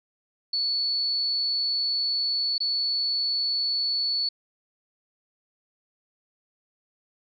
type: tone with dropouts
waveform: sine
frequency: 4435 Hz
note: C#8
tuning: in tune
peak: -23 dBFS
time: 0.53-4.29 s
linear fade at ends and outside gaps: 5 ms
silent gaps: 2.581-2.603 s
effects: none